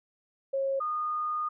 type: tone pair in turn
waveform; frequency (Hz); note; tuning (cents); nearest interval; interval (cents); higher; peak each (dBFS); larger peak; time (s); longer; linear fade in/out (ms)
sine; 543 / 1226.4; C#5 / D#6; -36 / -25; octave + major second; 1411; second; -26 / -28; first; 0.53-0.8 / 0.8-1.49; second; 10
effects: none